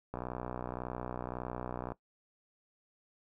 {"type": "click train", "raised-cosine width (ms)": 1, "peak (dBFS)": -24, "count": 111, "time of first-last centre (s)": [0.14, 1.92], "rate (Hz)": 61.8, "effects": ["noise-tail reverb RT60 0.1 s tail -18 dB re dry"]}